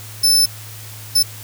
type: tone bursts at uneven times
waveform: sawtooth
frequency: 5274 Hz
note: E8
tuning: in tune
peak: -8 dBFS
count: 2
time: 0.23-0.46 / 1.15-1.23 s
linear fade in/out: 10 ms
effects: added 107 Hz sine -35 dBFS peak until 1.43 s + white hiss -37 dBFS RMS until 1.43 s